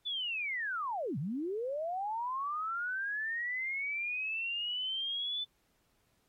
sine linear two-way sweep, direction down then up, 3520 to 123.47 to 3520 Hz, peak -33 dBFS, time 0.05-5.45 s, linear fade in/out 20 ms, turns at 1.18 s, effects pink hiss -75 dBFS RMS until 6.28 s + AAC 48 kbps

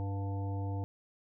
harmonic tone with a mistuned harmonic, 98 Hz, G2, in tune, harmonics 1 / 3 / 5 / 7 / 9, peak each -33 / -43 / -47 / -48 / -48 dBFS, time 0-0.84 s, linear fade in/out 0 ms, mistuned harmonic 7, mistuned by +41 cents, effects none

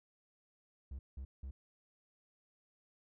triangle tone bursts, 66.7 Hz, C2, 34 cents sharp, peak -40 dBFS, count 3, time 0.91-1.51 s, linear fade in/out 5 ms, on 80 ms, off 180 ms, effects none

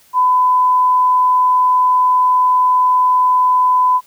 sine tone, 1005 Hz, B5, 30 cents sharp, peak -9 dBFS, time 0.13-4.01 s, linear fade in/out 50 ms, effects white hiss -50 dBFS RMS until 4.06 s

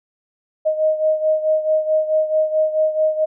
sine beating tone pair, 622.3 / 626.9 Hz, D#5 / D#5, 0 / +13 cents, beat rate 4.6 Hz, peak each -16 / -21 dBFS, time 0.65-3.26 s, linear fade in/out 20 ms, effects none

